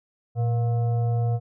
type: tone with frequency modulation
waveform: sine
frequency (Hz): 116.2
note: A#2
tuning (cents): -5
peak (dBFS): -20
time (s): 0.35-1.4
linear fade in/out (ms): 50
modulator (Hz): 594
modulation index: 0.38
effects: none